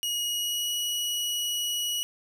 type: tone with pitch glide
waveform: sawtooth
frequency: 2892 to 2917 Hz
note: F#7 to F#7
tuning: -40 to -25 cents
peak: -24 dBFS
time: 0.03-2.03 s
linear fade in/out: 0 ms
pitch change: +15 cents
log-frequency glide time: 0.25-0.72 s
effects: none